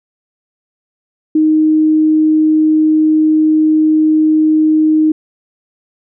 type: tone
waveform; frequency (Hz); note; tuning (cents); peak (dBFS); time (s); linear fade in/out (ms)
sine; 311.1; D#4; 0; -7; 1.35-5.12; 5
effects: none